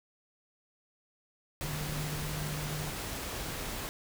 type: tone in noise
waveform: sine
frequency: 150.5 Hz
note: D3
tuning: 43 cents sharp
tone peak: -36 dBFS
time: 1.63-2.9 s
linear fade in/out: 0 ms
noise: pink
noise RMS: -38 dBFS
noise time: 1.61-3.89 s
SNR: -1 dB
effects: none